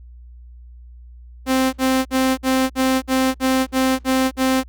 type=tone bursts; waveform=sawtooth; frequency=261.6 Hz; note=C4; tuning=in tune; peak=-11 dBFS; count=10; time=1.46-4.637 s; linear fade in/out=50 ms; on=270 ms; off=53 ms; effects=added 60 Hz sine -38 dBFS peak until 4.68 s + Opus 48 kbps